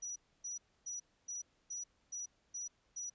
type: tone bursts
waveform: sine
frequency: 5860 Hz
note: F#8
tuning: 18 cents flat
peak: -40 dBFS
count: 8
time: 0.02-3.1 s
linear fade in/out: 10 ms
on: 140 ms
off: 280 ms
effects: pink hiss -75 dBFS RMS until 3.14 s + resampled to 16000 Hz